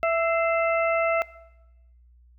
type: harmonic tone with a mistuned harmonic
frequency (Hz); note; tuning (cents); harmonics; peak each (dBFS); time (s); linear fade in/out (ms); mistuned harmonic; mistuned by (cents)
662; E5; +7; 1 / 2 / 3 / 4; -21 / -27 / -31 / -33; 0.03-1.22; 0; 3; +77
effects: noise-tail reverb RT60 1.0 s tail -20 dB re dry + added 60 Hz sine -52 dBFS peak until 2.38 s